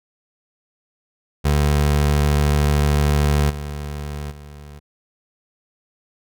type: tone with level steps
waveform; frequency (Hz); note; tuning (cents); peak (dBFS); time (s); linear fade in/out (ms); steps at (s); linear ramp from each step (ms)
25% pulse; 73.2; D2; -5; -11 / -23 / -33; 1.44-4.8; 20; 3.49 / 4.3; 20
effects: none